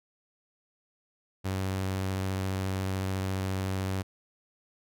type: tone with vibrato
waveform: sawtooth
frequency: 95.2 Hz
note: F#2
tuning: 50 cents sharp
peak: -25 dBFS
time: 1.44-4.03 s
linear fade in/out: 20 ms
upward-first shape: sine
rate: 14 Hz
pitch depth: 12 cents each way
effects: none